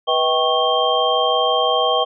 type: tone cluster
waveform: sine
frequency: 490.5 / 636 / 779 / 1100 / 3173 Hz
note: B4 / D#5 / G5 / C#6 / G7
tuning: -12 / +38 / -11 / -14 / +20 cents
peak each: -21 dBFS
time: 0.07-2.05 s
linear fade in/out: 20 ms
effects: none